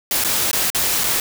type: noise with dropouts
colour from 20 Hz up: white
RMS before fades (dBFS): -19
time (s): 0.11-1.2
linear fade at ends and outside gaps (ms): 2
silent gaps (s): 0.24-0.246 / 0.513-0.53 / 0.702-0.747 / 1.037-1.04
effects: none